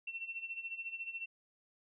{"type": "tone with tremolo", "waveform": "sine", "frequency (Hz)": 2704, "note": "E7", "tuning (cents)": 43, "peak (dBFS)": -37, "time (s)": [0.07, 1.26], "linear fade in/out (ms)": 5, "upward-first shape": "sine", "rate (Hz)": 14, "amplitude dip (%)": 75, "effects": []}